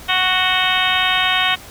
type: harmonic tone with a mistuned harmonic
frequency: 370 Hz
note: F#4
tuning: in tune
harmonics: 2 / 3 / 4 / 5 / 6 / 7 / 8 / 9 / 10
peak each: -23 / -23 / -23 / -23 / -23 / -23 / -23 / -23 / -23 dBFS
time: 0.08-1.56 s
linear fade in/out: 20 ms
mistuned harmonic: 9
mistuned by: -71 cents
effects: pink hiss -38 dBFS RMS until 1.7 s